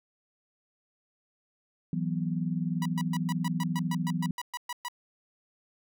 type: chord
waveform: sine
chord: E suspended second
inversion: none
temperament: equal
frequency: 164.81 / 185 / 246.9 Hz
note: E3 / F#3 / B3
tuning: 0 / 0 / 0 cents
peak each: -30 / -32 / -35 dBFS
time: 1.93-4.31 s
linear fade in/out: 2 ms
type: tone bursts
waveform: sawtooth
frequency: 975 Hz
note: B5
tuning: 23 cents flat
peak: -29 dBFS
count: 14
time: 2.82-4.884 s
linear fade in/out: 2 ms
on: 36 ms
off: 120 ms
effects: none